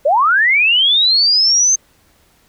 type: linear sweep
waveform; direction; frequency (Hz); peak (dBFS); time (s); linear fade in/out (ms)
sine; up; 523.3 to 6340; -9; 0.05-1.76; 10
effects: pink hiss -54 dBFS RMS until 2.48 s